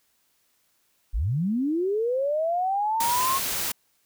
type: linear sweep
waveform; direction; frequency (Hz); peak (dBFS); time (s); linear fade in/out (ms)
sine; up; 36.71 to 1091; -22; 1.13-3.39; 20
type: noise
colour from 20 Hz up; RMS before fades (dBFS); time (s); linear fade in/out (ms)
white; -28; 3-3.72; 5
effects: white hiss -68 dBFS RMS until 4.05 s